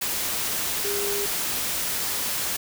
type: tone in noise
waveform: sine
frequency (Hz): 404.8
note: G#4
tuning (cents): -44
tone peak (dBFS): -28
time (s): 0.84-1.26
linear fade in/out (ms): 10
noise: white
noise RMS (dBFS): -27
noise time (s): 0.01-2.57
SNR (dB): -4
effects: none